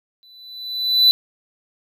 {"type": "tone with exponential growth", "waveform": "triangle", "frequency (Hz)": 3989, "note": "B7", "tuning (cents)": 17, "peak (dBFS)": -6, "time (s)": [0.23, 1.11], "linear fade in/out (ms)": 0, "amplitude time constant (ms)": 190, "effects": []}